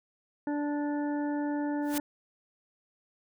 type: harmonic tone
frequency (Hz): 292.4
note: D4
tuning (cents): -7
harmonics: 1 / 2 / 3 / 5 / 6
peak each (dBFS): -29 / -39 / -39 / -47 / -47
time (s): 0.47-2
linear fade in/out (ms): 2
type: noise with exponential growth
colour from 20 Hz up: white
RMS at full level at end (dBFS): -31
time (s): 1.82-1.98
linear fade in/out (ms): 2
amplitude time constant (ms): 34
effects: none